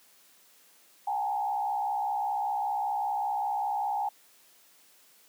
sine tone with frequency modulation, 823 Hz, G#5, 16 cents flat, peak -27 dBFS, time 1.07-4.09 s, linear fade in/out 5 ms, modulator 65.1 Hz, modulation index 0.95, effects white hiss -60 dBFS RMS until 5.28 s + high-pass 200 Hz 12 dB/octave

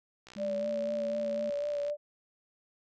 click train, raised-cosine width 0.2 ms, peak -32 dBFS, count 101, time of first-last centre 0.27-1.899 s, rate 61.4 Hz
sine tone with pitch glide, 207.7 to 221.3 Hz, G#3 to A3, 0 to +10 cents, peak -39 dBFS, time 0.36-1.5 s, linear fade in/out 2 ms, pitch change +110 cents, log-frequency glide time 0.57-0.69 s
sine tone with vibrato, 582 Hz, D5, 16 cents flat, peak -30 dBFS, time 0.37-1.97 s, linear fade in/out 50 ms, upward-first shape sine, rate 4 Hz, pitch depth 24 cents each way
effects none

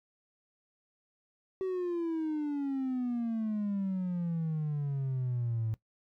triangle exponential sweep, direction down, 381.8 to 109.1 Hz, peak -27 dBFS, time 1.61-5.74 s, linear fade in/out 0 ms, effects noise-tail reverb RT60 0.1 s tail -19 dB re dry + tanh soft clip ceiling -25 dBFS

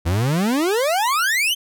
40% pulse exponential sweep, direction up, 78.2 to 3187 Hz, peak -16 dBFS, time 0.05-1.55 s, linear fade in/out 20 ms, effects none

